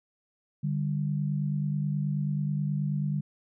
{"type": "tone pair together", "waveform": "sine", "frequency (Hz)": [147.97, 197.3], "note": ["D3", "G3"], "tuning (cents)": [13, 11], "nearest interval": "perfect fourth", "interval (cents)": 498, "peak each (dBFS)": [-27, -32], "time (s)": [0.63, 3.21], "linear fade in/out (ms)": 10, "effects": []}